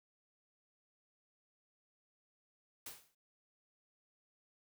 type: noise with exponential decay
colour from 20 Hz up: white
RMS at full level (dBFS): -44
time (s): 2.86-3.15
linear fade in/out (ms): 5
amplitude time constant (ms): 63
effects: none